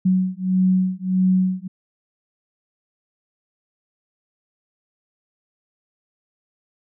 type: beating tone pair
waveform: sine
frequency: 185 / 186.6 Hz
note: F#3 / F#3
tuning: 0 / +15 cents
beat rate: 1.6 Hz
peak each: -19 dBFS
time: 0.05-1.68 s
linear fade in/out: 10 ms
effects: none